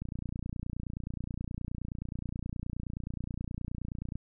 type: click train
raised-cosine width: 5 ms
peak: -24 dBFS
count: 123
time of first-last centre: 0.02-4.156 s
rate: 29.5 Hz
effects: none